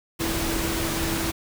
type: tone in noise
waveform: sine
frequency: 329.6 Hz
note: E4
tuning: in tune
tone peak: -29 dBFS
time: 0.19-1.32 s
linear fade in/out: 20 ms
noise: pink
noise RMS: -27 dBFS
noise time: 0.19-1.32 s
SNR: -5 dB
effects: none